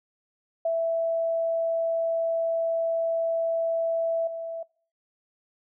sine tone with level steps, 661 Hz, E5, 5 cents sharp, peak -22 / -30 dBFS, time 0.65-4.63 s, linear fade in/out 5 ms, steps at 4.27 s, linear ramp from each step 5 ms, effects noise-tail reverb RT60 0.5 s tail -25 dB re dry

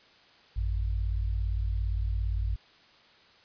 sine tone pair together, 54.09 / 91.6 Hz, A1 / F#2, -29 / -17 cents, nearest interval major sixth, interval 912 cents, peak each -27 / -33 dBFS, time 0.56-2.56 s, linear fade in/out 10 ms, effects white hiss -58 dBFS RMS until 3.44 s + resampled to 11025 Hz

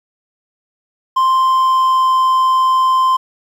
triangle tone with pitch glide, 1046.5 to 1040.5 Hz, C6 to C6, 0 to -10 cents, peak -8 dBFS, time 1.16-3.17 s, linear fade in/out 10 ms, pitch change -10 cents, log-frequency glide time 1.34-2.13 s, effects 8-bit

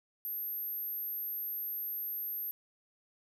sine tone, 12850 Hz, G9, 42 cents sharp, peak -35 dBFS, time 0.25-2.51 s, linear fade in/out 0 ms, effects none

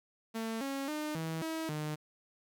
sawtooth tone with pitch steps, 224.8 / 274 / 303.3 / 161.6 / 321.7 / 152.2 Hz, A3 / C#4 / D#4 / E3 / E4 / D#3, +37 / -20 / -44 / -34 / -42 / -38 cents, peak -31 dBFS, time 0.34-1.96 s, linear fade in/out 20 ms, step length 270 ms, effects 11-bit

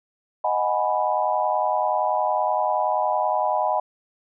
sine chord, G# minor seventh, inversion second, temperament equal, 622.3 / 740 / 830.6 / 987.8 Hz, D#5 / F#5 / G#5 / B5, 0 / 0 / 0 / 0 cents, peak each -25 dBFS, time 0.44-3.8 s, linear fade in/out 5 ms, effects none

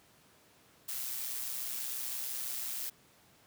blue noise with amplitude modulation, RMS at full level -36 dBFS, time 0.88-2.9 s, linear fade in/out 10 ms, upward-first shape sine, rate 126 Hz, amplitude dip 45%, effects pink hiss -63 dBFS RMS until 3.46 s + high-pass 100 Hz 12 dB/octave

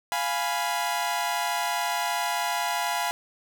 sawtooth chord, F diminished, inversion none, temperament equal, 698.5 / 830.6 / 987.8 Hz, F5 / Ab5 / Cb6, 0 / 0 / 0 cents, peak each -26 dBFS, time 0.12-3.11 s, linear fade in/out 0 ms, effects none

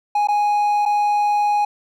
triangle tone with dropouts, 829 Hz, G#5, 3 cents flat, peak -13 dBFS, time 0.15-1.65 s, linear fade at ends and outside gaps 5 ms, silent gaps 0.273-0.285 / 0.854-0.859 s, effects none

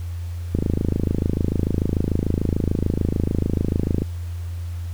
click train, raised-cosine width 3 ms, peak -7 dBFS, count 94, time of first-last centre 0.55-4.02 s, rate 26.8 Hz, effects added 86 Hz sine -26 dBFS peak until 4.93 s + pink hiss -48 dBFS RMS until 4.93 s

